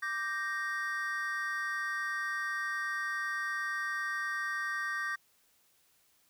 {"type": "chord", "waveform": "triangle", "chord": "G minor", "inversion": "second", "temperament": "equal", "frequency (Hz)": [1174.7, 1568, 1864.7], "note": ["D6", "G6", "Bb6"], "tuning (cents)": [0, 0, 0], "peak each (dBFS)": [-37, -35, -34], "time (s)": [0.02, 5.16], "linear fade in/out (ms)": 10, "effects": ["white hiss -69 dBFS RMS until 6.29 s"]}